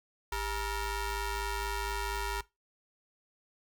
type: ring-modulated tone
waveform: sawtooth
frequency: 451.9 Hz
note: A4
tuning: 46 cents sharp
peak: -25 dBFS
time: 0.32-2.41 s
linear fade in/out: 5 ms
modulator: 504 Hz
effects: noise-tail reverb RT60 0.2 s tail -19 dB re dry